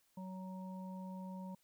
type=harmonic tone; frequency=186.9 Hz; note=F#3; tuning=18 cents sharp; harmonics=1 / 3 / 5; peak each=-44 / -55 / -53 dBFS; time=0.17-1.55 s; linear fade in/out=5 ms; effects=white hiss -75 dBFS RMS until 1.63 s